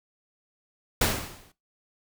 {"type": "noise with exponential decay", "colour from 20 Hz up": "pink", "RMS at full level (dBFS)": -20, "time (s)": [1.01, 1.52], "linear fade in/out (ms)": 5, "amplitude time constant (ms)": 110, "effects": ["noise-tail reverb RT60 0.2 s tail -18 dB re dry"]}